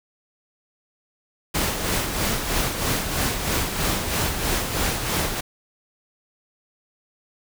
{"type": "noise with tremolo", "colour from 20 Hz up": "pink", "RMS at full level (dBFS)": -22, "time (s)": [1.54, 5.41], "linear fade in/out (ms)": 10, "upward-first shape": "sine", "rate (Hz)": 3.1, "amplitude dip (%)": 50, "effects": []}